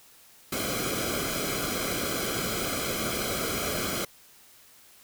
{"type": "noise with comb filter", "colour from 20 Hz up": "pink", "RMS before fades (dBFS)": -30, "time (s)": [0.52, 4.05], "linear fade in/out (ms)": 5, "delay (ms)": 1.1, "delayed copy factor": -0.8, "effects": ["white hiss -55 dBFS RMS until 5.03 s"]}